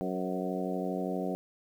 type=harmonic tone with a mistuned harmonic; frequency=92.5 Hz; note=F#2; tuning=in tune; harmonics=2 / 3 / 4 / 5 / 6 / 7 / 8; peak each=-35 / -37 / -38 / -39 / -40 / -40 / -41 dBFS; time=0.01-1.35 s; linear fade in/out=0 ms; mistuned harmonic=6; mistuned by=-30 cents; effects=10-bit